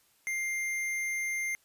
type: tone with tanh clipping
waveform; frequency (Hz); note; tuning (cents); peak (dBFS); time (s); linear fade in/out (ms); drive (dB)
sine; 2100; C7; +6; -32; 0.27-1.55; 0; 17
effects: white hiss -67 dBFS RMS until 1.64 s + resampled to 32000 Hz